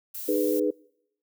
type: noise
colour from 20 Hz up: violet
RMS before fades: -36 dBFS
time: 0.14-0.6 s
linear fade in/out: 10 ms
type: chord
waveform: sine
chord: G# minor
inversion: second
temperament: equal with one note detuned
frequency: 306.1 / 415.3 / 493.9 Hz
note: D#4 / G#4 / B4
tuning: -28 / 0 / 0 cents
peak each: -26 dBFS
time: 0.28-0.71 s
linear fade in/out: 10 ms
effects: noise-tail reverb RT60 0.8 s tail -26 dB re dry